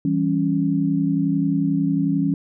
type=chord; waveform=sine; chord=C# diminished; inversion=first; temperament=equal; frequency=164.81 / 196 / 277.2 Hz; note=E3 / G3 / C#4; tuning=0 / 0 / 0 cents; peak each=-22 / -24 / -20 dBFS; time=0.05-2.34 s; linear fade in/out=2 ms; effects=none